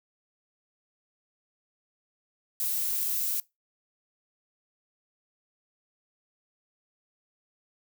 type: noise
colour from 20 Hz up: violet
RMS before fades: -29 dBFS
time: 2.6-3.4 s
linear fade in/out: 2 ms
effects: noise-tail reverb RT60 0.2 s tail -22 dB re dry